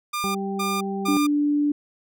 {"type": "tone bursts", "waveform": "sawtooth", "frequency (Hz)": 1200, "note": "D6", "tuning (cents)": 37, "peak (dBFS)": -21, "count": 3, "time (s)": [0.13, 1.27], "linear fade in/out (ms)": 10, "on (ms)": 220, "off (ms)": 240}
{"type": "harmonic tone", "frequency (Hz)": 196, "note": "G3", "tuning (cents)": 0, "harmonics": [1, 2, 4], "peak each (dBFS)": [-27, -30, -33], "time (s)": [0.24, 1.17], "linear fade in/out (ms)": 0}
{"type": "tone", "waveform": "sine", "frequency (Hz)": 292.6, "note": "D4", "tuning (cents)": -6, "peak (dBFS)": -18, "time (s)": [1.08, 1.72], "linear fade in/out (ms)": 5}
{"effects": []}